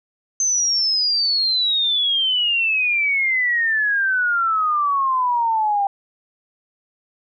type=exponential sweep; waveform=sine; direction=down; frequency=6272 to 788 Hz; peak=-16 dBFS; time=0.4-5.87 s; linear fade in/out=2 ms; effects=none